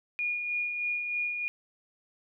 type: tone with tremolo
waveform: sine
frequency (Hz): 2437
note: D#7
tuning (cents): -37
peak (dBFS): -27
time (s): 0.19-1.48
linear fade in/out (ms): 0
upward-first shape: sine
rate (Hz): 3.2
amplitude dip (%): 40
effects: none